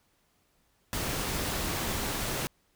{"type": "noise", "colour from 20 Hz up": "pink", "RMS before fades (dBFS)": -32, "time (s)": [0.93, 2.47], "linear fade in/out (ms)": 0, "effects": ["pink hiss -70 dBFS RMS until 2.75 s"]}